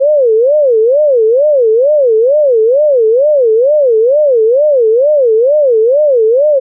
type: tone with vibrato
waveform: sine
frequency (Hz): 515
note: C5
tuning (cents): -28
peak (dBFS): -5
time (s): 0-6.6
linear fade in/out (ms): 20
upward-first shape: sine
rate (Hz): 2.2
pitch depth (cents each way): 290
effects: none